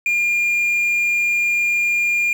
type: tone with quantisation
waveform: triangle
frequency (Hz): 2409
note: D7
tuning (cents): +43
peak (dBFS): -14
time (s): 0.06-2.33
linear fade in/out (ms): 2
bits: 7
effects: none